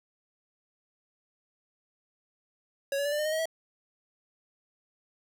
square tone with pitch steps, 554.4 / 567 / 579.9 / 593.2 / 606.7 / 620.5 / 634.6 / 649.1 Hz, C#5 / C#5 / D5 / D5 / D#5 / D#5 / D#5 / E5, 0 / +39 / -22 / +17 / -44 / -5 / +34 / -27 cents, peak -28 dBFS, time 2.92-3.456 s, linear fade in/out 2 ms, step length 67 ms, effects none

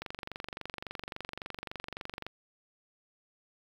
click train, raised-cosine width 0.3 ms, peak -22 dBFS, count 54, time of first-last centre 0.02-2.266 s, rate 23.6 Hz, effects 8-bit

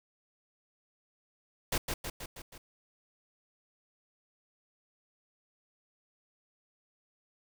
pink noise with echo, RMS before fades -30 dBFS, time 1.72-1.78 s, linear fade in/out 5 ms, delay 160 ms, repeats 5, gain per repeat -4 dB, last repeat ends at 2.58 s, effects none

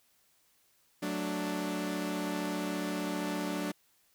sawtooth chord, D major, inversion first, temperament equal, 185 / 220 / 293.7 Hz, F#3 / A3 / D4, 0 / 0 / 0 cents, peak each -33 / -36 / -31 dBFS, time 1.02-3.72 s, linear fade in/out 10 ms, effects white hiss -69 dBFS RMS until 4.14 s

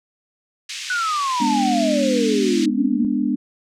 pink band-pass noise, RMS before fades -31 dBFS, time 0.69-2.66 s, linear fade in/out 5 ms, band 2200 to 7100 Hz, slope 24 dB/octave
sine exponential sweep, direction down, 1503 to 223.2 Hz, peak -19 dBFS, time 0.9-3.05 s, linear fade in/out 2 ms
sine chord, G# diminished, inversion none, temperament equal, 207.7 / 246.9 / 293.7 Hz, G#3 / B3 / D4, 0 / 0 / 0 cents, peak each -23 / -21 / -22 dBFS, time 1.4-3.36 s, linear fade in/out 10 ms
effects none

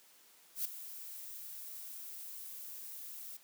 violet noise with ADSR envelope, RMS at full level -34 dBFS, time 0.55-3.37 s, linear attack 100 ms, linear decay 7 ms, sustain -13 dB, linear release 5 ms, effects white hiss -63 dBFS RMS until 3.43 s + high-pass 200 Hz 12 dB/octave

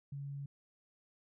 sine tone, 140.5 Hz, C#3, 24 cents sharp, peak -40 dBFS, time 0.12-0.46 s, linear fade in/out 5 ms, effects none

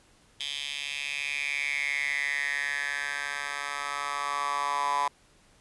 10% pulse tone with high-pass filter sweep, 142.9 Hz, D3, 47 cents flat, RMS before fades -31 dBFS, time 0.4-5.08 s, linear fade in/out 5 ms, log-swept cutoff 3100 to 980 Hz, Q 7.3, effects pink hiss -61 dBFS RMS until 5.6 s + resampled to 24000 Hz

